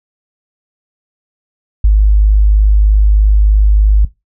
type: tone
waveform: sine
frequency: 51.6 Hz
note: G#1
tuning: 10 cents flat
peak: -4 dBFS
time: 1.84-4.05 s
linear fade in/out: 5 ms
effects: noise-tail reverb RT60 0.2 s tail -18 dB re dry